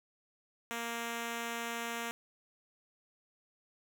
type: tone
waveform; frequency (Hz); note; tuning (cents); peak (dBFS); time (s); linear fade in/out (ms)
5% pulse; 233.1; A#3; 0; -25; 0.71-2.11; 0
effects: none